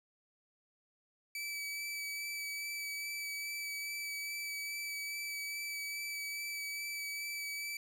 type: tone with vibrato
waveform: sawtooth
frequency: 2300 Hz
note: D7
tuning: 37 cents flat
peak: -35 dBFS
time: 1.35-7.77 s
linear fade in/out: 2 ms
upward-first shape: sine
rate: 2.4 Hz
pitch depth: 13 cents each way
effects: none